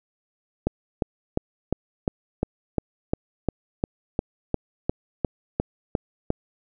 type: click train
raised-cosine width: 2 ms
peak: -8 dBFS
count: 17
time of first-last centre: 0.67-6.304 s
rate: 2.84 Hz
effects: none